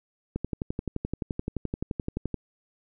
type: click train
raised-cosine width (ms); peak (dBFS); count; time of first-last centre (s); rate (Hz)
3; -16; 24; 0.36-2.343; 11.6
effects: none

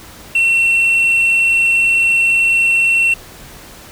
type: tone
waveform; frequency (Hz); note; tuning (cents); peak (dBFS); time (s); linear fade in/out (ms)
sine; 2711; E7; +48; -7; 0.35-3.14; 5
effects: tanh soft clip ceiling -9 dBFS + pink hiss -37 dBFS RMS until 3.91 s

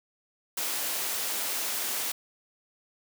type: high-pass noise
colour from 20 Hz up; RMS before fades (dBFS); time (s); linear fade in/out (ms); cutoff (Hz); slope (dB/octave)
white; -31; 0.57-2.12; 5; 280; 12
effects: none

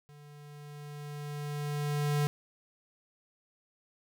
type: tone with level ramp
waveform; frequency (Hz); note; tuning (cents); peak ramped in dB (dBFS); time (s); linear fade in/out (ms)
square; 146.7; D3; -2; -52 to -26; 0.09-2.27; 0
effects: none

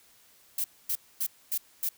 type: noise bursts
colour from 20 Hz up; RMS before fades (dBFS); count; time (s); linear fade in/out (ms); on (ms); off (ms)
violet; -29; 5; 0.58-1.89; 5; 62; 250
effects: white hiss -60 dBFS RMS until 1.97 s

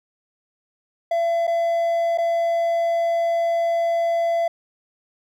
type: tone with dropouts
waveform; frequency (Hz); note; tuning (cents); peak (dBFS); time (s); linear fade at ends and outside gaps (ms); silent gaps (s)
triangle; 675; E5; +41; -16; 1.11-4.48; 5; 1.47-1.476 / 2.176-2.183
effects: none

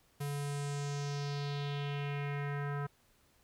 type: tone with low-pass filter sweep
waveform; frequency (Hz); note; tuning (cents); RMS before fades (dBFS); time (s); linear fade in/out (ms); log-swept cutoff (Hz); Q
square; 143.2; D3; -43; -37; 0.2-2.87; 10; 12000 to 1400; 2.8
effects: pink hiss -69 dBFS RMS until 3.43 s

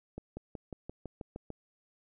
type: accelerating click train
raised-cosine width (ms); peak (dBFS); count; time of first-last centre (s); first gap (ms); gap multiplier
2; -27; 9; 0.18-1.503; 190; 0.96
effects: none

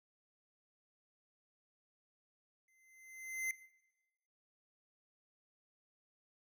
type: tone with exponential growth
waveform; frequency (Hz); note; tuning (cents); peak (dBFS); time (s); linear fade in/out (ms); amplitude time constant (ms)
square; 2069; C7; -20; -34; 2.68-3.51; 2; 180
effects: noise-tail reverb RT60 1.0 s tail -19 dB re dry

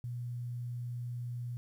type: tone with quantisation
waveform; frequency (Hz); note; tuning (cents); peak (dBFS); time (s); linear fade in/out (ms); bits
sine; 121.3; B2; -31; -36; 0.04-1.57; 0; 11
effects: none

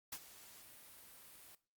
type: noise with ADSR envelope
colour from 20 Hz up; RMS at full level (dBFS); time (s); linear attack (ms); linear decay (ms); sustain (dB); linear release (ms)
white; -43; 0.12-1.55; 7; 53; -15; 3
effects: noise-tail reverb RT60 0.3 s tail -17 dB re dry + Opus 48 kbps

